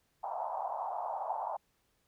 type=band-pass noise; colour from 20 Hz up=white; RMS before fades=-37 dBFS; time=0.23-1.57 s; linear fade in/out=10 ms; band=670 to 930 Hz; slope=48 dB/octave; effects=pink hiss -75 dBFS RMS until 2.07 s